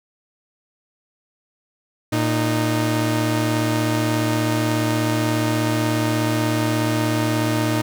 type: tone pair together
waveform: sawtooth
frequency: 115 / 308.4 Hz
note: A#2 / D#4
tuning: -23 / -15 cents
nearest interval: octave + perfect fourth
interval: 1708 cents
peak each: -17 dBFS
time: 2.12-7.82 s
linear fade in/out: 10 ms
effects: none